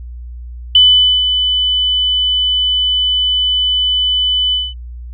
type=tone with ADSR envelope; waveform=sine; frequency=3000 Hz; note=F#7; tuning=23 cents sharp; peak=-3 dBFS; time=0.75-4.74 s; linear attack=3 ms; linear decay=470 ms; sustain=-8 dB; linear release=210 ms; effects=added 60 Hz sine -26 dBFS peak until 5.13 s